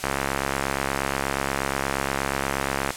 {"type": "click train", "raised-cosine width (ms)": 0.5, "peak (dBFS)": -8, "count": 197, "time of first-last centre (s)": [0.04, 2.905], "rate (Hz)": 68.4, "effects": ["white hiss -35 dBFS RMS until 2.96 s", "low-pass 10000 Hz 12 dB/octave"]}